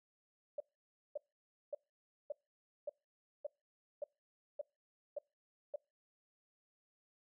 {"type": "tone bursts", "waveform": "sine", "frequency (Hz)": 584, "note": "D5", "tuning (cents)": -10, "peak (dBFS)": -37, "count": 10, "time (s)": [0.58, 5.76], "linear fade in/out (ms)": 5, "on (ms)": 23, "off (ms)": 550, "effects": ["noise-tail reverb RT60 0.3 s tail -26 dB re dry"]}